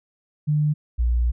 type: tone pair in turn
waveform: sine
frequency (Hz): 150 / 59.53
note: D3 / A#1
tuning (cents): +37 / +37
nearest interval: octave + major third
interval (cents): 1600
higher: first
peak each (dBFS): -17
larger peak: neither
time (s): 0.47-0.74 / 0.98-1.32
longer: second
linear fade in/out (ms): 20
effects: none